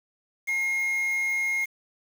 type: tone with quantisation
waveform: triangle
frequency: 2143 Hz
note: C7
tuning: 41 cents sharp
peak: -22 dBFS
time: 0.47-1.66 s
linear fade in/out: 20 ms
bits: 7
effects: none